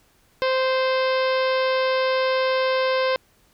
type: harmonic tone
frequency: 521 Hz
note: C5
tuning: 7 cents flat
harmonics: 1 / 2 / 3 / 4 / 5 / 6 / 7 / 8 / 9 / 10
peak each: -20 / -26 / -30 / -32 / -34 / -36 / -37 / -38 / -39 / -40 dBFS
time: 0.42-3.16 s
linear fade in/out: 0 ms
effects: pink hiss -60 dBFS RMS until 3.53 s